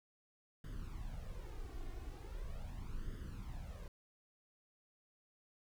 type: noise with flanger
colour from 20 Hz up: brown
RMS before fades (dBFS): -45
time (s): 0.64-3.88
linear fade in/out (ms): 2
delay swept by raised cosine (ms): 0.6 to 2.8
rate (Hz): 0.4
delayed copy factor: +0.75
effects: none